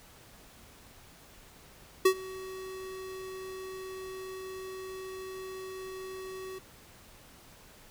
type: tone with ADSR envelope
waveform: square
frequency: 377.3 Hz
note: F#4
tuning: 34 cents sharp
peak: -18 dBFS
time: 2.05-6.59 s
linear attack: 7 ms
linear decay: 78 ms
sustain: -22 dB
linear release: 11 ms
effects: pink hiss -55 dBFS RMS until 7.9 s